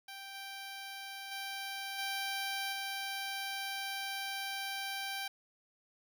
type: tone with level steps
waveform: 10% pulse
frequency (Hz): 784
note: G5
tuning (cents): 0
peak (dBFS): -37 / -35 / -31 / -27 / -29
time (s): 0.08-5.28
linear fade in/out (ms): 5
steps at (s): 0.34 / 1.31 / 1.98 / 2.72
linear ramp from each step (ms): 10
effects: none